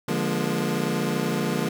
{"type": "chord", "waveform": "25% pulse", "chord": "Bb dominant seventh", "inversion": "first", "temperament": "equal with one note detuned", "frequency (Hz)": [146.83, 174.61, 207.7, 238.1], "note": ["D3", "F3", "Ab3", "Bb3"], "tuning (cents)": [0, 0, 0, 37], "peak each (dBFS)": [-26, -25, -25, -25], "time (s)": [0.08, 1.69], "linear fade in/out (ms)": 5, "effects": []}